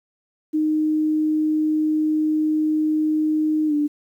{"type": "tone with pitch glide", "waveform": "sine", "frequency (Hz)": [308.9, 295.1], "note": ["D#4", "D4"], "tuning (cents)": [-12, 8], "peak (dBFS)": -17, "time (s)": [0.53, 3.88], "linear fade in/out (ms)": 20, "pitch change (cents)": -80, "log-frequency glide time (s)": [3.67, 3.73], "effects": ["9-bit"]}